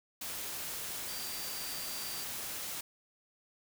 sine tone in noise, 4699 Hz, D8, in tune, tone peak -45 dBFS, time 1.08-2.24 s, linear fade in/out 5 ms, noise white, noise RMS -40 dBFS, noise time 0.21-2.81 s, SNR -8 dB, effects none

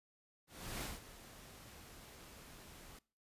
pink noise with ADSR envelope, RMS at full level -42 dBFS, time 0.47-2.99 s, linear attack 350 ms, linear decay 180 ms, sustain -14 dB, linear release 5 ms, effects noise-tail reverb RT60 0.4 s tail -23 dB re dry + resampled to 32000 Hz

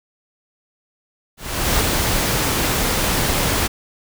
pink noise with ADSR envelope, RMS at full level -17 dBFS, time 1.37-3.68 s, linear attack 400 ms, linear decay 58 ms, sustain -2 dB, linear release 16 ms, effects none

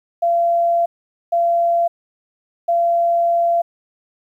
sine tone bursts at uneven times, 684 Hz, F5, 36 cents flat, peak -13 dBFS, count 3, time 0.22-0.86 / 1.32-1.88 / 2.68-3.62 s, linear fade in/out 10 ms, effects 9-bit

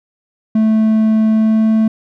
triangle tone with pitch glide, 218.9 to 220.3 Hz, A3 to A3, -9 to +2 cents, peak -7 dBFS, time 0.55-1.88 s, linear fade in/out 5 ms, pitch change +11 cents, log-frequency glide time 1.29-1.71 s, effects none

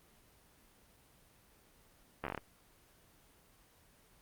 slowing click train, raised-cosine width 0.5 ms, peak -22 dBFS, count 8, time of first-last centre 2.24-2.377 s, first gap 12 ms, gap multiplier 1.16, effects pink hiss -65 dBFS RMS until 4.21 s + Opus 24 kbps

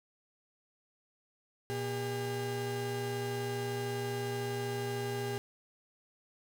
35% pulse tone pair together, 119.81 / 403 Hz, A#2 / G4, +48 / +48 cents, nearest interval octave + major sixth, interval 2100 cents, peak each -36 / -34 dBFS, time 1.7-5.38 s, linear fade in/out 0 ms, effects none

